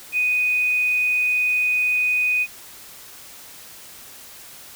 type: tone with tanh clipping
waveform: triangle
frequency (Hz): 2489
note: D#7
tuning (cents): 0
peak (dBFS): -17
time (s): 0.12-2.47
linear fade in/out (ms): 50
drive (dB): 3
effects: white hiss -42 dBFS RMS until 4.75 s